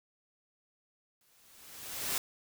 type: noise with exponential growth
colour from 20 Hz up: white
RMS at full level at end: -31 dBFS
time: 1.21-2.18 s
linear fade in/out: 1 ms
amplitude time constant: 210 ms
effects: none